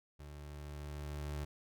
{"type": "tone with level ramp", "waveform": "30% pulse", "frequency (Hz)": 73.42, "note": "D2", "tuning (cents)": 0, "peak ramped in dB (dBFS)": [-46, -35], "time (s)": [0.19, 1.45], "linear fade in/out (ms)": 10, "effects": []}